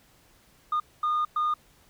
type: tone bursts at uneven times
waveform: sine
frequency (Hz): 1222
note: D#6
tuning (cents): -32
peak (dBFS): -21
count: 3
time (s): 0.72-0.8 / 1.03-1.25 / 1.36-1.54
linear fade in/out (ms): 5
effects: tanh soft clip ceiling -21 dBFS + pink hiss -60 dBFS RMS until 1.89 s